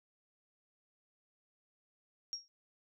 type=tone with exponential decay; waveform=sine; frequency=5588 Hz; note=F8; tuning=in tune; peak=-33 dBFS; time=2.33-2.48 s; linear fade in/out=0 ms; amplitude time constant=32 ms; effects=none